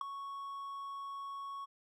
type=tone with ADSR envelope; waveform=triangle; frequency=1108.7 Hz; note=C#6; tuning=in tune; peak=-27 dBFS; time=0.01-1.66 s; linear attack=3 ms; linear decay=5 ms; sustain=-12 dB; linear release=22 ms; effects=none